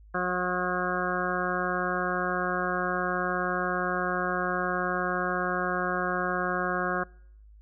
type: harmonic tone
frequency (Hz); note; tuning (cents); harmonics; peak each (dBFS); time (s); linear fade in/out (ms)
180.6; F#3; -42; 1 / 2 / 3 / 4 / 6 / 7 / 8 / 9; -34 / -34 / -34 / -34 / -34 / -34 / -34 / -34; 0.14-7.04; 10
effects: noise-tail reverb RT60 0.7 s tail -26 dB re dry + added 52 Hz sine -49 dBFS peak until 7.61 s